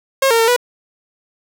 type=tone with pitch steps; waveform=sawtooth; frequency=539 / 459.2 / 453.7 / 489.6 Hz; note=C#5 / A#4 / A#4 / B4; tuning=-49 / -26 / -47 / -15 cents; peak=-7 dBFS; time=0.22-0.564 s; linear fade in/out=5 ms; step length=86 ms; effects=none